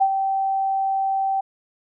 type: tone with ADSR envelope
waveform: sine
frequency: 776 Hz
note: G5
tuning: 18 cents flat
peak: -12 dBFS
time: 0-1.41 s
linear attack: 19 ms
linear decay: 62 ms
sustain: -7 dB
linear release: 10 ms
effects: none